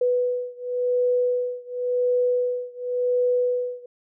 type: beating tone pair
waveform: sine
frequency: 493.9 / 494.82 Hz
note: B4 / B4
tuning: 0 / +3 cents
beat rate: 0.92 Hz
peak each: -23 / -24 dBFS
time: 0.01-3.86 s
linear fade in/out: 5 ms
effects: none